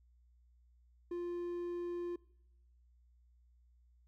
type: tone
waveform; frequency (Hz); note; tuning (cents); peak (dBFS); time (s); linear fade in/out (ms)
triangle; 349.2; F4; 0; -35; 1.11-2.16; 5
effects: noise-tail reverb RT60 0.8 s tail -23 dB re dry + added 60 Hz sine -64 dBFS peak until 4.07 s